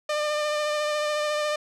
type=tone with vibrato; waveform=sawtooth; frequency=600 Hz; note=D5; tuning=37 cents sharp; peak=-20 dBFS; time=0.09-1.56 s; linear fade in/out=5 ms; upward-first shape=sine; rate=14 Hz; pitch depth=16 cents each way; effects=low-pass 7000 Hz 12 dB/octave